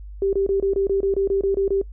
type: tone bursts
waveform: sine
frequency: 392 Hz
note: G4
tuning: in tune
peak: -17 dBFS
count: 12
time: 0.22-1.815 s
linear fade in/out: 2 ms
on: 110 ms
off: 25 ms
effects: noise-tail reverb RT60 0.1 s tail -21 dB re dry + added 50 Hz sine -34 dBFS peak until 1.92 s